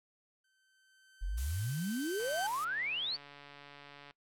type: tone with exponential growth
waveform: sawtooth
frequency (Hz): 1542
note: G6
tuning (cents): -29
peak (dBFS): -31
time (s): 0.44-2.47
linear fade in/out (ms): 5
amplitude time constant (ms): 440
type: exponential sweep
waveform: sine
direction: up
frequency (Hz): 39.34 to 4699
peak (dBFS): -33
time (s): 1.21-3.17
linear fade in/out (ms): 20
type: noise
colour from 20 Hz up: blue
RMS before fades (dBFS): -44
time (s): 1.37-2.65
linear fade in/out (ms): 10
type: click train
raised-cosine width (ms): 0.3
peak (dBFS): -36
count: 274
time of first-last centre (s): 2.2-4.109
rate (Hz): 143
effects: noise-tail reverb RT60 0.1 s tail -21 dB re dry + low-pass 12000 Hz 12 dB/octave